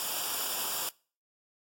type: noise with comb filter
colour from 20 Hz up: white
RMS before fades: -33 dBFS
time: 0-0.89 s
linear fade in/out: 0 ms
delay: 0.48 ms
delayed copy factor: -0.75
effects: noise-tail reverb RT60 0.4 s tail -24 dB re dry + AAC 64 kbps